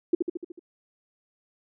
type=tone with echo; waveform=sine; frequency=346.1 Hz; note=F4; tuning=16 cents flat; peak=-16 dBFS; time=0.13-0.15 s; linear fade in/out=5 ms; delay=74 ms; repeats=6; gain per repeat=-4 dB; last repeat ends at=0.594 s; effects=none